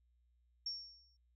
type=tone with exponential decay; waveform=sine; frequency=5490 Hz; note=F8; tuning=31 cents flat; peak=-36 dBFS; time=0.66-1.17 s; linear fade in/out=5 ms; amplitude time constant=110 ms; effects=added 60 Hz sine -70 dBFS peak until 1.35 s